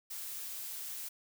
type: noise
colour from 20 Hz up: blue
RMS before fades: -42 dBFS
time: 0.1-1.09 s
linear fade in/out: 10 ms
effects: none

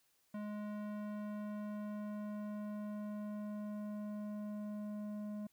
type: tone with low-pass filter sweep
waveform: square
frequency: 209.1 Hz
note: G#3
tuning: 12 cents sharp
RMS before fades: -43 dBFS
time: 0.34-5.47 s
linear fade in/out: 5 ms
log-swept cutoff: 1600 to 660 Hz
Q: 0.71
effects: white hiss -75 dBFS RMS until 5.52 s

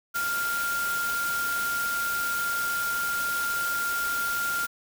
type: tone in noise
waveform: sine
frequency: 1396.9 Hz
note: F6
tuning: in tune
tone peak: -26 dBFS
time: 0.14-4.67 s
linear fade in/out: 20 ms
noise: white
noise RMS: -34 dBFS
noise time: 0.14-4.67 s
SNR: +5 dB
effects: none

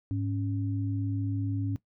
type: tone pair together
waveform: sine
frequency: 104.07 / 277.2 Hz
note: G#2 / C#4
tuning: +4 / 0 cents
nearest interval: octave + perfect fourth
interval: 1696 cents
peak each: -29 / -33 dBFS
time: 0.11-1.76 s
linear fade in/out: 0 ms
effects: noise-tail reverb RT60 0.1 s tail -17 dB re dry

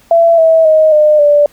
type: tone with pitch steps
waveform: sine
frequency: 671 / 648.5 / 626.8 / 605.8 / 585.5 Hz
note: E5 / E5 / D#5 / D#5 / D5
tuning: +31 / -28 / +13 / -46 / -5 cents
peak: -4 dBFS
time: 0.11-1.46 s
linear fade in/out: 2 ms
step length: 270 ms
effects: pink hiss -47 dBFS RMS until 1.52 s

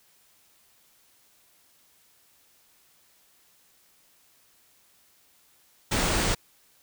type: band-stop noise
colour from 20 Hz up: pink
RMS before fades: -25 dBFS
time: 5.91-6.35 s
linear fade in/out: 10 ms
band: 10000 to 15000 Hz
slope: 96 dB/octave
effects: white hiss -62 dBFS RMS until 6.82 s

